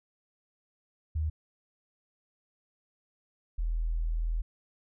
sine tone pair in turn, 77.78 / 40.89 Hz, D#2 / E1, 0 / -13 cents, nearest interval major seventh, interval 1113 cents, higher first, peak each -27 dBFS, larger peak neither, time 1.15-1.3 / 3.58-4.42 s, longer second, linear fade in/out 10 ms, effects none

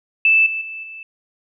sine tone with level steps, 2637 Hz, E7, in tune, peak -10 / -21 / -28 / -32 dBFS, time 0.25-1.03 s, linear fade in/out 2 ms, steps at 0.46 / 0.61 / 0.83 s, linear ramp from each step 5 ms, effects none

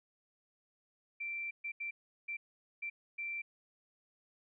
sine tone bursts at uneven times, 2349 Hz, D7, in tune, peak -37 dBFS, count 6, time 1.2-1.51 / 1.64-1.72 / 1.8-1.91 / 2.28-2.37 / 2.82-2.9 / 3.18-3.42 s, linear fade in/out 10 ms, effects none

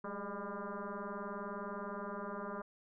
sine tone with frequency modulation, 394.2 Hz, G4, 10 cents sharp, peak -39 dBFS, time 0.04-2.62 s, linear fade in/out 5 ms, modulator 202 Hz, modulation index 4.9, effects none

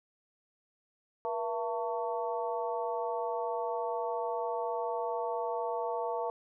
harmonic tone with a mistuned harmonic, 224.3 Hz, A3, 34 cents sharp, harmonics 2 / 3 / 4 / 5, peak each -35 / -36 / -36 / -42 dBFS, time 1.25-6.3 s, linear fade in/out 0 ms, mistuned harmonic 2, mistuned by +110 cents, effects none

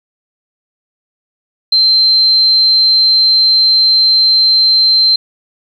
sine tone, 4120 Hz, C8, 28 cents flat, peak -6 dBFS, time 1.72-5.16 s, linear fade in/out 5 ms, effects 7-bit

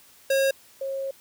square / sine tone pair in turn, 542 / 542 Hz, C#5 / C#5, -39 / -39 cents, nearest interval unison, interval 0 cents, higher neither, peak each -20 / -27 dBFS, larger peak first, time 0.3-0.51 / 0.81-1.11 s, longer second, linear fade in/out 5 ms, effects white hiss -54 dBFS RMS until 1.2 s

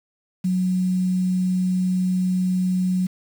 sine tone with quantisation, 183.8 Hz, F#3, 11 cents flat, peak -18 dBFS, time 0.44-3.07 s, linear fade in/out 10 ms, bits 7, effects none

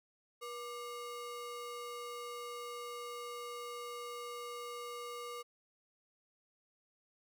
square ring-modulated tone, 834 Hz, G#5, 7 cents sharp, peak -40 dBFS, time 0.41-5.43 s, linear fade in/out 20 ms, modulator 352 Hz, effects none

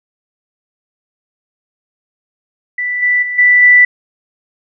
sine tone with level steps, 1975.5 Hz, B6, in tune, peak -15 / -9 / -17 / -5 / -3 dBFS, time 2.78-3.85 s, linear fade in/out 5 ms, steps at 3.02 / 3.22 / 3.38 / 3.62 s, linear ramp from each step 10 ms, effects none

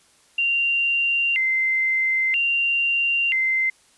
sine tone with vibrato, 2399 Hz, D7, 36 cents sharp, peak -18 dBFS, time 0.38-3.7 s, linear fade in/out 5 ms, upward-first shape square, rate 0.51 Hz, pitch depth 250 cents each way, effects white hiss -57 dBFS RMS until 3.97 s + resampled to 24000 Hz

